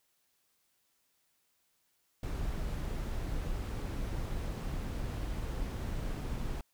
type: noise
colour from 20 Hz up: brown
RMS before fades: -36 dBFS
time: 2.23-6.61 s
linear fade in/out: 2 ms
effects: white hiss -75 dBFS RMS until 6.73 s